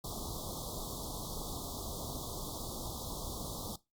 pink band-stop noise, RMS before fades -41 dBFS, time 0.04-3.76 s, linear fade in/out 5 ms, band 1200 to 3400 Hz, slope 96 dB/octave, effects noise-tail reverb RT60 0.2 s tail -18 dB re dry + Opus 48 kbps

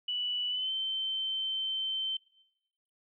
sine tone with pitch glide, 2960 to 3096 Hz, F#7 to G7, 0 to -22 cents, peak -30 dBFS, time 0.08-2.17 s, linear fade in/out 5 ms, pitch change +78 cents, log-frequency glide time 0.49-0.72 s, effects noise-tail reverb RT60 1.0 s tail -22 dB re dry

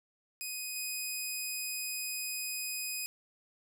10% pulse tone pair in turn, 2500 / 2500 Hz, D#7 / D#7, +8 / +8 cents, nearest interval unison, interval 0 cents, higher neither, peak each -28 / -26 dBFS, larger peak second, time 0.41-0.76 / 0.76-3.06 s, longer second, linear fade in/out 0 ms, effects none

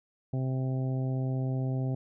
harmonic tone, 130.81 Hz, C3, in tune, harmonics 1 / 2 / 3 / 4 / 5 / 6, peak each -28 / -36 / -42 / -45 / -44 / -49 dBFS, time 0.33-1.95 s, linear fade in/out 5 ms, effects none

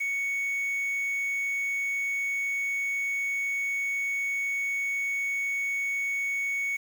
triangle tone with quantisation, 2223 Hz, C#7, 4 cents sharp, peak -25 dBFS, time 0-6.77 s, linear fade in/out 10 ms, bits 8, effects none

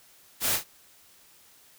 white noise with echo, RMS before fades -26 dBFS, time 0.4-0.6 s, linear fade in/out 50 ms, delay 43 ms, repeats 1, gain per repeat -10 dB, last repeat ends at 0.643 s, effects white hiss -57 dBFS RMS until 1.78 s

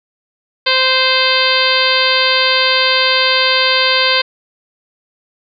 harmonic tone, 520 Hz, C5, 11 cents flat, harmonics 1 / 2 / 3 / 4 / 5 / 6 / 7 / 8 / 9, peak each -19 / -19 / -19 / -19 / -19 / -19 / -19 / -19 / -19 dBFS, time 0.66-4.22 s, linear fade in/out 10 ms, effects none

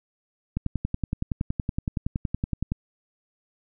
click train, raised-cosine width 5 ms, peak -13 dBFS, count 24, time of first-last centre 0.57-2.72 s, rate 10.7 Hz, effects none

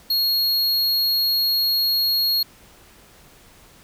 square tone, 4300 Hz, C8, 47 cents sharp, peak -18 dBFS, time 0.1-2.43 s, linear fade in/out 5 ms, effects pink hiss -50 dBFS RMS until 3.83 s

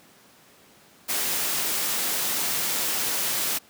white noise, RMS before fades -26 dBFS, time 1.08-3.59 s, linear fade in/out 20 ms, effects pink hiss -54 dBFS RMS until 3.69 s + high-pass 150 Hz 12 dB/octave

